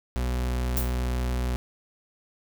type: tone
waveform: 40% pulse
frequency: 61.8 Hz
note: B1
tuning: 2 cents sharp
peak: -24 dBFS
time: 0.16-1.56 s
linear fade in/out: 0 ms
type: noise with exponential decay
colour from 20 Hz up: violet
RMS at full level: -26 dBFS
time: 0.77-0.98 s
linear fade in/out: 0 ms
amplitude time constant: 44 ms
effects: none